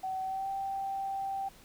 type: tone with pitch glide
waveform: sine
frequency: 758 to 781.1 Hz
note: F#5 to G5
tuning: +42 to -6 cents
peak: -32 dBFS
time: 0.03-1.49 s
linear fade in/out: 10 ms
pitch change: +52 cents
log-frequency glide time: 0.23-0.49 s
effects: pink hiss -57 dBFS RMS until 1.64 s